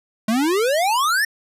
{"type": "exponential sweep", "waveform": "square", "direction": "up", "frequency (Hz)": [210, 1856], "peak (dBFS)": -17, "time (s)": [0.28, 1.25], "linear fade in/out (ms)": 5, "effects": ["resampled to 32000 Hz"]}